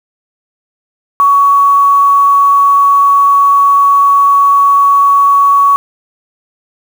sine tone with quantisation, 1123 Hz, C#6, 22 cents sharp, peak -4 dBFS, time 1.2-5.76 s, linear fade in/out 0 ms, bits 5, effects none

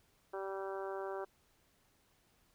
harmonic tone, 193.8 Hz, G3, 20 cents flat, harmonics 2 / 3 / 4 / 5 / 6 / 7 / 8, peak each -41 / -45 / -47 / -49 / -51 / -52 / -53 dBFS, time 0.33-1.25 s, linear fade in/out 10 ms, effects pink hiss -72 dBFS RMS until 2.54 s

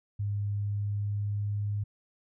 sine tone with pitch glide, 102.1 to 102.99 Hz, G#2 to G#2, -29 to -14 cents, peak -28 dBFS, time 0.19-1.84 s, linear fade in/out 10 ms, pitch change +15 cents, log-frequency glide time 0.5-1.68 s, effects none

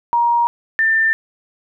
sine tone pair in turn, 945 / 1788.9 Hz, A#5 / A6, +23 / +28 cents, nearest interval major seventh, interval 1105 cents, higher second, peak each -12 dBFS, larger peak neither, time 0.13-0.47 / 0.79-1.13 s, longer neither, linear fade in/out 0 ms, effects none

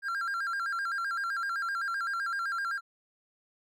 triangle tone with vibrato, 1482 Hz, F#6, 2 cents sharp, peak -28 dBFS, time 0.02-2.81 s, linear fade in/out 50 ms, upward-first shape square, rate 7.8 Hz, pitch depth 140 cents each way, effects none

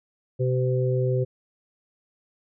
harmonic tone, 127.5 Hz, C3, 44 cents flat, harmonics 1 / 3 / 4, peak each -22 / -27 / -28 dBFS, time 0.39-1.25 s, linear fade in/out 20 ms, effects none

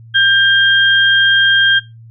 sine tone pair together, 1589 / 3215 Hz, G6 / G7, +23 / +43 cents, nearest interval octave, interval 1220 cents, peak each -10 dBFS, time 0.14-1.8 s, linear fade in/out 20 ms, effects noise-tail reverb RT60 0.2 s tail -18 dB re dry + added 114 Hz sine -35 dBFS peak until 2.1 s

